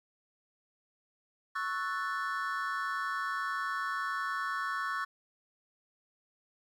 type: chord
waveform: triangle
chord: F# minor seventh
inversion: second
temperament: equal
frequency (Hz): 1108.7 / 1318.5 / 1480 / 1760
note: C#6 / E6 / F#6 / A6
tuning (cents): 0 / 0 / 0 / 0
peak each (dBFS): -34 / -37 / -36 / -37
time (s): 1.55-5.05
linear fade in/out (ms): 10
effects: 11-bit